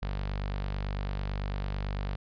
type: tone with notch filter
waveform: sawtooth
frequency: 49 Hz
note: G1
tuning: in tune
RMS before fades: -33 dBFS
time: 0.02-2.16 s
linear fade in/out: 10 ms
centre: 320 Hz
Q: 1.4
effects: resampled to 11025 Hz